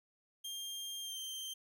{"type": "tone with pitch glide", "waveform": "sawtooth", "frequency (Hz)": [3200, 3143], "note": ["G7", "G7"], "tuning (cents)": [35, 4], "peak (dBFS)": -38, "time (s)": [0.44, 1.54], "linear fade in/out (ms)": 10, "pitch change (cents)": -31, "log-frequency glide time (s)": [1.02, 1.17], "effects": []}